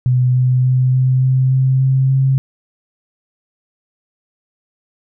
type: tone with pitch steps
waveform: sine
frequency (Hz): 125.9 / 127 / 128.1 / 129.22 / 130.34 / 131.47 / 132.62 / 133.77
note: B2 / B2 / C3 / C3 / C3 / C3 / C3 / C3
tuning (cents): +34 / +49 / -36 / -21 / -6 / +9 / +24 / +39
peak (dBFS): -10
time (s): 0.06-2.38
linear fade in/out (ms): 0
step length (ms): 290
effects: none